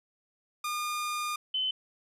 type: tone pair in turn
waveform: sawtooth / sine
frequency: 1213 / 3045 Hz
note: D#6 / F#7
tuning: -44 / +49 cents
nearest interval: octave + major third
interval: 1593 cents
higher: second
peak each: -27 dBFS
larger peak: neither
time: 0.64-1.36 / 1.54-1.71 s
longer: first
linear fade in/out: 5 ms
effects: resampled to 32000 Hz